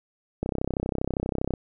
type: click train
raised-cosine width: 2 ms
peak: -13 dBFS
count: 37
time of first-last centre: 0.43-1.538 s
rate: 32.5 Hz
effects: none